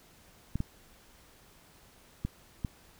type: clicks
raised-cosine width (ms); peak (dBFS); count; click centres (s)
5; -19; 4; 0.556 / 0.604 / 2.25 / 2.648
effects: pink hiss -59 dBFS RMS until 2.99 s